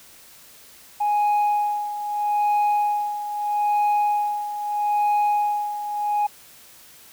sine tone with tremolo, 830.6 Hz, G#5, in tune, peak -14 dBFS, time 1-6.27 s, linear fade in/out 10 ms, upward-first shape sine, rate 0.78 Hz, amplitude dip 75%, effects tanh soft clip ceiling -16 dBFS + white hiss -48 dBFS RMS until 7.12 s

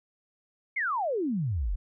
sine exponential sweep, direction down, 2246 to 38.89 Hz, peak -26 dBFS, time 0.76-1.76 s, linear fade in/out 10 ms, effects none

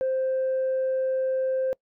sine tone, 523.3 Hz, C5, in tune, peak -21 dBFS, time 0.01-1.73 s, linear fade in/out 0 ms, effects noise-tail reverb RT60 0.1 s tail -26 dB re dry + tanh soft clip ceiling -20 dBFS

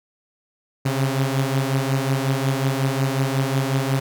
sawtooth beating tone pair, 132.9 / 138.4 Hz, C3 / C#3, +27 / -2 cents, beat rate 5.5 Hz, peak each -17 / -20 dBFS, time 0.85-4 s, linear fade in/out 10 ms, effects none

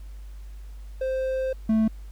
triangle tone pair in turn, 523.3 / 220 Hz, C5 / A3, 0 / 0 cents, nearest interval octave + minor third, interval 1500 cents, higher first, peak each -22 / -16 dBFS, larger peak second, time 1.01-1.53 / 1.69-1.88 s, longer first, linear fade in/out 5 ms, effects added 50 Hz sine -37 dBFS peak until 2.11 s + pink hiss -59 dBFS RMS until 2.11 s

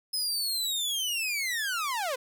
sawtooth linear sweep, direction down, 5120 to 483 Hz, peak -25 dBFS, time 0.13-2.16 s, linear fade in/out 10 ms, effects none

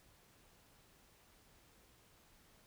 silence, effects pink hiss -67 dBFS RMS until 2.66 s

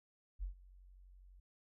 sine tone with ADSR envelope, 46 Hz, F#1, 9 cents flat, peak -36 dBFS, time 0.39-1.4 s, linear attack 39 ms, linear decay 110 ms, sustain -21 dB, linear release 6 ms, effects none

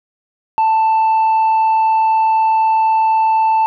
sine tone with tanh clipping, 884 Hz, A5, 8 cents sharp, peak -11 dBFS, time 0.58-3.66 s, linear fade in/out 0 ms, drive 2 dB, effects none

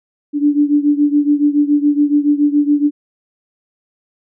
sine beating tone pair, 289.9 / 297 Hz, D4 / D4, -22 / +20 cents, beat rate 7.1 Hz, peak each -12 / -15 dBFS, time 0.33-2.91 s, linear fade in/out 50 ms, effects none

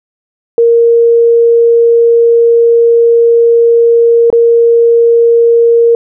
sine tone with dropouts, 466.2 Hz, A#4, in tune, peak -3 dBFS, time 0.58-5.95 s, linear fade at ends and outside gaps 1 ms, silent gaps 4.302-4.327 s, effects none

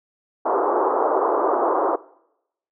pink band-pass noise, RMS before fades -20 dBFS, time 0.45-1.96 s, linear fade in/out 10 ms, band 340 to 1200 Hz, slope 48 dB/octave, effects noise-tail reverb RT60 0.8 s tail -21 dB re dry

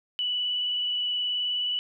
sine tone with vibrato, 2960 Hz, F#7, in tune, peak -25 dBFS, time 0.19-1.79 s, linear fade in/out 0 ms, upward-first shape square, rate 19 Hz, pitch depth 12 cents each way, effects none

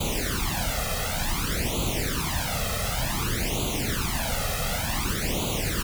pink noise with flanger, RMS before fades -27 dBFS, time 0-5.83 s, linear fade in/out 10 ms, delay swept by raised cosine 0.28 to 1.58 ms, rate 0.55 Hz, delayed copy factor +1, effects none

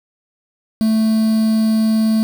triangle tone with quantisation, 220.2 Hz, A3, 2 cents sharp, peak -10 dBFS, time 0.81-2.23 s, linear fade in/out 0 ms, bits 5, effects none

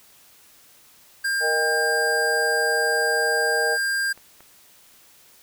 square tone, 1600 Hz, G6, 35 cents sharp, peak -22 dBFS, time 1.24-4.13 s, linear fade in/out 10 ms
sine chord, Eb major, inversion second, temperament equal with one note detuned, 466.2 / 622.3 / 799.1 Hz, Bb4 / Eb5 / G5, 0 / 0 / +33 cents, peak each -25 / -28 / -28 dBFS, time 1.4-3.78 s, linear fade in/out 50 ms
clicks, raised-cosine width 0.5 ms, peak -32 dBFS, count 2, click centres 4.176 / 4.406 s
effects white hiss -53 dBFS RMS until 5.42 s

